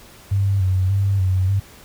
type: tone with vibrato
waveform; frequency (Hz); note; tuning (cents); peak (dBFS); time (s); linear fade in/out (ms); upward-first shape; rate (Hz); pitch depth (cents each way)
sine; 96; G2; -36; -15; 0.31-1.6; 10; square; 1.7; 48
effects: pink hiss -45 dBFS RMS until 1.84 s